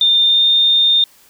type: tone with pitch glide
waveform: sine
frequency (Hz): 3612 to 3635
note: A7 to A#7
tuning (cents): +45 to -44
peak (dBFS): -9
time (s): 0.01-1.04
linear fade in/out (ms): 2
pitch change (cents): +11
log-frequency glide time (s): 0.24-0.44
effects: white hiss -49 dBFS RMS until 1.29 s